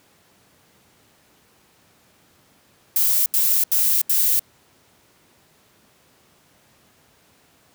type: noise bursts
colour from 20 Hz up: violet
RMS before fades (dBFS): -18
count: 4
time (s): 2.96-4.394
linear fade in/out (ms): 2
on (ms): 300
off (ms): 78
effects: pink hiss -57 dBFS RMS until 7.74 s + high-pass 100 Hz 12 dB/octave